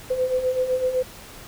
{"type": "beating tone pair", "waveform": "sine", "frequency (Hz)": [504, 511.9], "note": ["B4", "C5"], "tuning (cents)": [35, -38], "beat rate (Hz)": 7.9, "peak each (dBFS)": [-27, -21], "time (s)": [0.1, 1.03], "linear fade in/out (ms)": 10, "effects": ["pink hiss -42 dBFS RMS until 1.47 s"]}